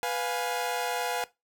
sawtooth chord, F diminished, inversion second, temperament equal with one note detuned, 493.9 / 706.2 / 830.6 Hz, Cb5 / F5 / Ab5, 0 / +19 / 0 cents, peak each -29 dBFS, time 0.03-1.24 s, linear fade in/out 0 ms, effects noise-tail reverb RT60 0.2 s tail -18 dB re dry

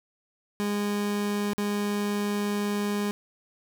30% pulse tone with dropouts, 205.4 Hz, G#3, 19 cents flat, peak -23 dBFS, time 0.6-3.11 s, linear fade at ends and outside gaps 0 ms, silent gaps 1.534-1.58 s, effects none

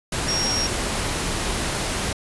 sine tone in noise, 5588 Hz, F8, in tune, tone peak -22 dBFS, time 0.28-0.67 s, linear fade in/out 5 ms, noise pink, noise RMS -25 dBFS, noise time 0.12-2.13 s, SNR 0 dB, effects resampled to 24000 Hz

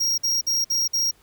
square tone bursts, 5610 Hz, F8, 7 cents sharp, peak -20 dBFS, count 5, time 0-1.112 s, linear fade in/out 10 ms, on 180 ms, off 53 ms, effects pink hiss -58 dBFS RMS until 1.22 s

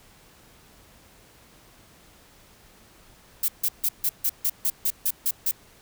violet noise bursts, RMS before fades -23 dBFS, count 11, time 3.43-5.513 s, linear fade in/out 5 ms, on 53 ms, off 150 ms, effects pink hiss -54 dBFS RMS until 5.81 s

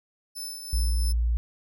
20% pulse tone with tremolo, 5274 Hz, E8, in tune, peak -27 dBFS, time 0.35-1.13 s, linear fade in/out 20 ms, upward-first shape triangle, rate 2.9 Hz, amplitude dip 50%
sine tone, 58 Hz, A#1, 8 cents flat, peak -21 dBFS, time 0.73-1.37 s, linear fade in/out 0 ms
effects none

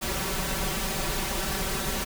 pink noise with comb filter, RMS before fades -29 dBFS, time 0.01-2.05 s, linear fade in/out 20 ms, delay 5.2 ms, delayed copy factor +0.95, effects none

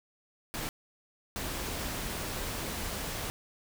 pink noise bursts at uneven times, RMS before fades -36 dBFS, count 2, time 0.54-0.69 / 1.36-3.3 s, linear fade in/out 0 ms, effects none

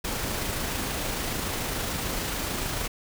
pink noise with amplitude modulation, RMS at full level -29 dBFS, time 0.04-2.88 s, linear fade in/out 10 ms, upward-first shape sine, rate 26.8 Hz, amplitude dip 25%, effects none

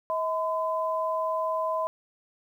sine tone pair together, 639.4 / 1015 Hz, D#5 / B5, +47 / +47 cents, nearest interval minor sixth, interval 800 cents, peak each -28 dBFS, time 0.1-1.87 s, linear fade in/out 0 ms, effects 10-bit

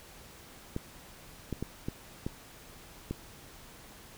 clicks, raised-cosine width 3 ms, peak -20 dBFS, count 6, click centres 0.764 / 1.527 / 1.626 / 1.885 / 2.265 / 3.11 s, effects pink hiss -52 dBFS RMS until 4.17 s

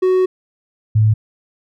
triangle / sine tone pair in turn, 371.2 / 108.4 Hz, F#4 / A2, +6 / -25 cents, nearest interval octave + major sixth, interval 2131 cents, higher first, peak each -9 dBFS, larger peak neither, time 0.02-0.26 / 0.95-1.14 s, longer first, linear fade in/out 10 ms, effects none

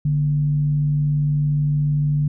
sine tone with frequency modulation, 147.1 Hz, D3, 3 cents sharp, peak -16 dBFS, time 0.05-2.28 s, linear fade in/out 5 ms, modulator 93.4 Hz, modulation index 0.22, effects none

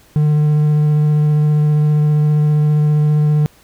triangle tone with vibrato, 150.4 Hz, D3, 42 cents sharp, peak -8 dBFS, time 0.16-3.46 s, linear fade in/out 0 ms, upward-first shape sine, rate 15 Hz, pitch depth 10 cents each way, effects pink hiss -49 dBFS RMS until 3.63 s

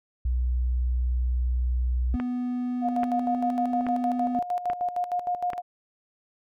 sine tone, 61.74 Hz, B1, in tune, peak -22 dBFS, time 0.25-2.16 s, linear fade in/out 5 ms
triangle tone with pitch glide, 247.2 to 249.6 Hz, B3 to B3, +2 to +19 cents, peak -24 dBFS, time 2.14-4.39 s, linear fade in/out 0 ms, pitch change +17 cents, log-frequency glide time 2.63-3.44 s
click train, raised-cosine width 0.5 ms, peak -18 dBFS, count 5, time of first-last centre 2.2-5.533 s, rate 1.2 Hz
sine tone with tremolo, 714 Hz, F5, 38 cents sharp, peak -23 dBFS, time 2.81-5.62 s, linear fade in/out 50 ms, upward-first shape square, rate 6.5 Hz, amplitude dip 70%
effects none

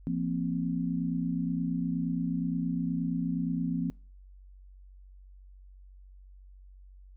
sine chord, F suspended fourth, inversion none, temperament equal with one note detuned, 171.02 / 233.1 / 261.6 Hz, F3 / Bb3 / C4, -36 / 0 / 0 cents, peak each -31 / -34 / -32 dBFS, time 0.07-3.9 s, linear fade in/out 0 ms, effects noise-tail reverb RT60 0.4 s tail -26 dB re dry + added 47 Hz sine -49 dBFS peak until 7.16 s

